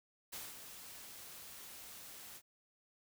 white noise with ADSR envelope, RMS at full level -45 dBFS, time 0.32-2.42 s, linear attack 15 ms, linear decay 210 ms, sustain -7 dB, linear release 59 ms, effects none

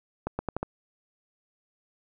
accelerating click train, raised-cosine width 1 ms, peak -15 dBFS, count 5, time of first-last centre 0.27-0.63 s, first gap 120 ms, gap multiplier 0.81, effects none

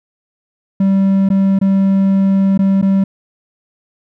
triangle tone with dropouts, 194.2 Hz, G3, 16 cents flat, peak -7 dBFS, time 0.8-3.04 s, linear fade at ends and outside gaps 5 ms, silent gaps 1.29-1.301 / 1.59-1.613 / 2.577-2.59 / 2.816-2.825 s, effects none

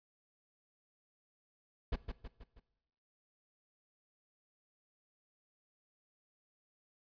brown noise with echo, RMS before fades -32 dBFS, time 1.92-1.96 s, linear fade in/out 10 ms, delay 160 ms, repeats 4, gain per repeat -6 dB, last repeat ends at 2.6 s, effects noise-tail reverb RT60 1.0 s tail -19 dB re dry + resampled to 11025 Hz

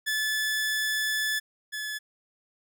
sawtooth tone pair in turn, 1732 / 1718.1 Hz, A6 / A6, -28 / -42 cents, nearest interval unison, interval 14 cents, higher first, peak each -22 / -28 dBFS, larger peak first, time 0.06-1.4 / 1.72-1.99 s, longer first, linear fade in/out 20 ms, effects none

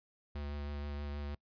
square tone with vibrato, 72.4 Hz, D2, 24 cents flat, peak -39 dBFS, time 0.35-1.35 s, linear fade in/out 5 ms, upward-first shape triangle, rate 6.3 Hz, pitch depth 19 cents each way, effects noise-tail reverb RT60 0.1 s tail -24 dB re dry + resampled to 11025 Hz

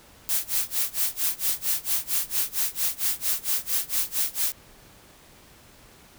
blue noise with tremolo, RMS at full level -23 dBFS, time 0.29-4.52 s, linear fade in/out 0 ms, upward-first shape sine, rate 4.4 Hz, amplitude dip 95%, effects pink hiss -52 dBFS RMS until 6.18 s

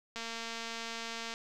click train, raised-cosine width 0.2 ms, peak -23 dBFS, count 271, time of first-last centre 0.16-1.339 s, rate 229 Hz, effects none

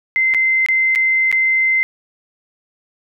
sine tone with dropouts, 2073 Hz, C7, 17 cents flat, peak -12 dBFS, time 0.16-1.83 s, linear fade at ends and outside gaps 0 ms, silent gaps 0.339-0.346 / 0.662-0.686 / 0.951-0.958 / 1.315-1.326 s, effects none

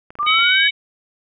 clicks, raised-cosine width 0.5 ms, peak -22 dBFS, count 9, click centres 0.105 / 0.154 / 0.188 / 0.23 / 0.266 / 0.305 / 0.344 / 0.387 / 0.426 s
sine exponential sweep, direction up, 1157 to 1700 Hz, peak -17 dBFS, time 0.19-0.68 s, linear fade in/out 10 ms
harmonic tone, 753 Hz, F#5, 30 cents sharp, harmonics 3 / 4 / 5, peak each -16 / -18 / -20 dBFS, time 0.26-0.71 s, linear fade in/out 20 ms
effects none

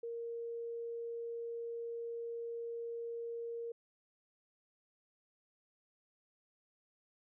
sine tone, 466 Hz, A#4, 1 cent flat, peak -39 dBFS, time 0.03-3.72 s, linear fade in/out 5 ms, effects none

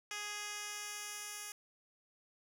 10% pulse tone with band-pass filter sweep, 415.3 Hz, G#4, in tune, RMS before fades -44 dBFS, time 0.11-1.52 s, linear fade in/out 2 ms, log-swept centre 4600 to 9700 Hz, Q 0.78, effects none

